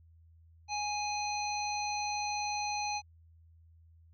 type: harmonic tone with a mistuned harmonic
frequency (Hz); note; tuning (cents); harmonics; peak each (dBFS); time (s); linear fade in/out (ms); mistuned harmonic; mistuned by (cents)
830.6; G#5; 0; 1 / 3 / 5 / 7; -34 / -39 / -41 / -42; 0.68-3.02; 50; 7; +69
effects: added 82 Hz sine -57 dBFS peak until 4.13 s